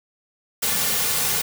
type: noise with comb filter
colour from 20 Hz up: white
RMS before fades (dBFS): -22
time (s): 0.62-1.42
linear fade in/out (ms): 10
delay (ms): 3.1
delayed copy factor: -0.65
effects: none